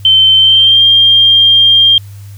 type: tone with pitch glide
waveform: sine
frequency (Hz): 3094 to 3199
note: G7 to G7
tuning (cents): -23 to +34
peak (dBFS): -3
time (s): 0.05-1.98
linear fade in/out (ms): 2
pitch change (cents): +57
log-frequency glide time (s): 0.37-0.84
effects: added 100 Hz sine -27 dBFS peak until 2.37 s + white hiss -44 dBFS RMS until 2.37 s